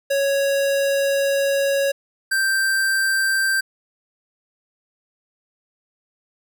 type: tone pair in turn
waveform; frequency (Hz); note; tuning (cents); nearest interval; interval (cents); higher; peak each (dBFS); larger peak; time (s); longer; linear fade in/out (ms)
square; 554.4 / 1568.1; C#5 / G6; 0 / 0; octave + tritone; 1800; second; -18; neither; 0.1-1.92 / 2.31-3.61; first; 10
effects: none